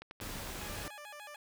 click train, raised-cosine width 0.3 ms, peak -30 dBFS, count 6, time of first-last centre 0.02-0.475 s, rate 11 Hz
pink noise, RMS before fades -42 dBFS, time 0.21-0.88 s, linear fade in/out 0 ms
15% pulse tone with vibrato, 703 Hz, F5, 11 cents sharp, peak -40 dBFS, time 0.61-1.36 s, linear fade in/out 2 ms, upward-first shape square, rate 6.8 Hz, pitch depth 300 cents each way
effects none

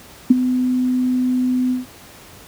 sine tone with ADSR envelope, 252.7 Hz, B3, 40 cents sharp, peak -3 dBFS, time 0.3-1.86 s, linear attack 8 ms, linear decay 22 ms, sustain -12 dB, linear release 150 ms, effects pink hiss -42 dBFS RMS until 2.47 s + high-pass 60 Hz 12 dB/octave

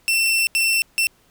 sawtooth tone bursts at uneven times, 2692 Hz, E7, 36 cents sharp, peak -13 dBFS, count 3, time 0.08-0.47 / 0.55-0.82 / 0.98-1.07 s, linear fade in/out 0 ms, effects pink hiss -58 dBFS RMS until 1.3 s

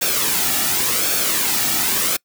white noise with flanger, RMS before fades -19 dBFS, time 0.01-2.17 s, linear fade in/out 10 ms, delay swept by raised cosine 0.99 to 1.96 ms, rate 0.9 Hz, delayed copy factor -0.55, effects noise-tail reverb RT60 0.1 s tail -25 dB re dry

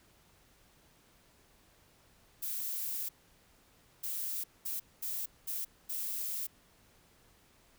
violet noise bursts at uneven times, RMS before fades -37 dBFS, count 6, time 2.42-3.09 / 4.03-4.44 / 4.65-4.8 / 5.02-5.26 / 5.47-5.65 / 5.89-6.47 s, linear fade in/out 10 ms, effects pink hiss -65 dBFS RMS until 7.78 s

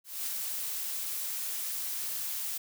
blue noise with ADSR envelope, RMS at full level -33 dBFS, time 0.04-2.58 s, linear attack 230 ms, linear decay 8 ms, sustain -2 dB, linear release 7 ms, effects none

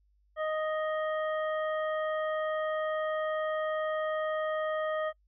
harmonic tone with a mistuned harmonic, 622.3 Hz, D#5, in tune, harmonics 1 / 2 / 3 / 5, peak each -30 / -36 / -40 / -50 dBFS, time 0.36-5.13 s, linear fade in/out 50 ms, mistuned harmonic 5, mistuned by +39 cents, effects noise-tail reverb RT60 0.1 s tail -26 dB re dry + added 50 Hz sine -65 dBFS peak until 5.27 s

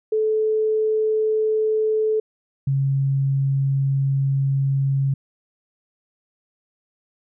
sine tone pair in turn, 434.4 / 136.83 Hz, A4 / C#3, -22 / -22 cents, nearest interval octave + minor sixth, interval 2000 cents, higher first, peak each -17 dBFS, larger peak neither, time 0.12-2.2 / 2.67-5.14 s, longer second, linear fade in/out 5 ms, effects none

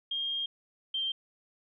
sine tone pair in turn, 3222 / 3156 Hz, G7 / G7, +47 / +11 cents, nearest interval unison, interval 36 cents, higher first, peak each -30 / -29 dBFS, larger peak second, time 0.11-0.46 / 0.94-1.12 s, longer first, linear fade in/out 5 ms, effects none

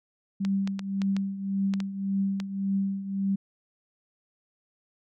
sine tone with tremolo, 195.7 Hz, G3, 3 cents flat, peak -22 dBFS, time 0.4-3.36 s, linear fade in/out 10 ms, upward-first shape triangle, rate 1.8 Hz, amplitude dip 75%
clicks, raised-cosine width 0.2 ms, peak -19 dBFS, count 8, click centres 0.45 / 0.675 / 0.793 / 1.018 / 1.166 / 1.738 / 1.803 / 2.401 s
effects none

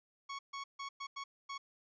sawtooth tone bursts at uneven times, 1108.7 Hz, C#6, in tune, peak -37 dBFS, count 6, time 0.29-0.39 / 0.53-0.64 / 0.79-0.89 / 1-1.07 / 1.16-1.24 / 1.49-1.58 s, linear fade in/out 10 ms, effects resampled to 16000 Hz

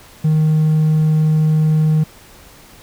triangle tone, 155.56 Hz, D#3, in tune, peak -8 dBFS, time 0.24-2.04 s, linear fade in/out 10 ms, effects tanh soft clip ceiling -5 dBFS + pink hiss -43 dBFS RMS until 2.82 s

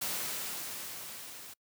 white noise with level ramp, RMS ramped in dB -34 to -48 dBFS, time 0.01-1.54 s, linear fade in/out 10 ms, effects noise-tail reverb RT60 0.1 s tail -26 dB re dry + high-pass 100 Hz 12 dB/octave

